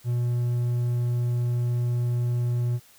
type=tone; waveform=triangle; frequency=121 Hz; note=B2; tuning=35 cents flat; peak=-20 dBFS; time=0.04-2.8 s; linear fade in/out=50 ms; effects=white hiss -55 dBFS RMS until 2.98 s